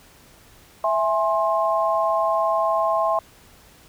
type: chord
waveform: sine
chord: E augmented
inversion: none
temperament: equal with one note detuned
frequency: 659.3 / 830.6 / 1059.9 Hz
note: E5 / G#5 / B#5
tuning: 0 / 0 / +22 cents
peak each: -21 / -25 / -22 dBFS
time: 0.84-3.19 s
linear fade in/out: 2 ms
effects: pink hiss -51 dBFS RMS until 3.88 s